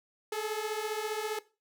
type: beating tone pair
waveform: sawtooth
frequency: 422.4 / 437.4 Hz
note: G#4 / A4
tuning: +29 / -10 cents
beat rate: 15 Hz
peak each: -31 dBFS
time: 0.32-1.39 s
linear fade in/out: 5 ms
effects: noise-tail reverb RT60 0.3 s tail -18 dB re dry